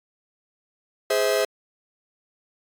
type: chord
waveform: 45% pulse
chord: Ab augmented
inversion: none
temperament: just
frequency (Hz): 415.3 / 519.1 / 648.9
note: Ab4 / C5 / E5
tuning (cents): 0 / -14 / -27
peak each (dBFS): -24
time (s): 1.1-1.45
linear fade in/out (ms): 5
effects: AAC 64 kbps